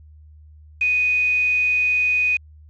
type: tone with quantisation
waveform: sine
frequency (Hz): 2489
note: D#7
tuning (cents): 0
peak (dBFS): -16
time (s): 0.81-2.37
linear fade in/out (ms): 5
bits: 6
effects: added 76 Hz sine -43 dBFS peak until 2.69 s + resampled to 16000 Hz